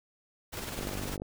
pink noise with tremolo, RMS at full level -37 dBFS, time 0.52-1.17 s, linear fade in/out 20 ms, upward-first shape square, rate 20 Hz, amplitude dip 35%
click train, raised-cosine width 2 ms, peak -25 dBFS, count 22, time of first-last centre 0.79-1.219 s, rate 48.9 Hz
effects none

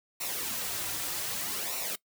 white noise with flanger, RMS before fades -34 dBFS, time 0.2-1.96 s, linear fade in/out 10 ms, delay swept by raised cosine 0.6 to 4.8 ms, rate 0.64 Hz, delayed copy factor -0.65, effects noise-tail reverb RT60 0.1 s tail -21 dB re dry

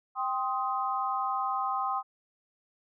sine chord, C minor, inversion second, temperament just, 784.9 / 1046.5 / 1255.8 Hz, G5 / C6 / Eb6, +2 / 0 / +16 cents, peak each -32 dBFS, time 0.15-2.03 s, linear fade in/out 50 ms, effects none

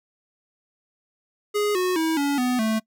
square tone with pitch steps, 415.3 / 365.7 / 322.1 / 283.7 / 249.8 / 220 Hz, G#4 / F#4 / E4 / C#4 / B3 / A3, 0 / -20 / -40 / +40 / +20 / 0 cents, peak -21 dBFS, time 1.54-2.8 s, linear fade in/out 20 ms, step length 210 ms, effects noise-tail reverb RT60 0.1 s tail -24 dB re dry

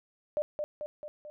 sine tone with echo, 598 Hz, D5, 31 cents sharp, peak -26 dBFS, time 0.37-0.42 s, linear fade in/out 0 ms, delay 220 ms, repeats 4, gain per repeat -4 dB, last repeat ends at 1.3 s, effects none

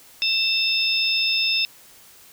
sine tone cluster, 2667 / 3625 / 5240 Hz, E7 / A#7 / E8, +20 / -49 / -11 cents, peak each -23 dBFS, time 0.22-1.65 s, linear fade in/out 0 ms, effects white hiss -49 dBFS RMS until 2.32 s

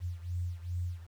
sine beating tone pair, 87.31 / 89.81 Hz, F2 / F2, 0 / +49 cents, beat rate 2.5 Hz, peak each -35 / -38 dBFS, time 0-1.07 s, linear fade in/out 50 ms, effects 10-bit

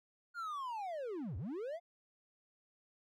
triangle linear two-way sweep, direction down then up, 1444 to 73 to 713 Hz, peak -37 dBFS, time 0.34-1.8 s, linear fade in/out 50 ms, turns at 1.37 s, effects none

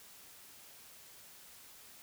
silence, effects white hiss -56 dBFS RMS until 2.02 s

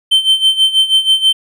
triangle tone with tremolo, 3100 Hz, G7, 20 cents flat, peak -4 dBFS, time 0.11-1.33 s, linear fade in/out 10 ms, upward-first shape sine, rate 6.2 Hz, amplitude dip 80%, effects none

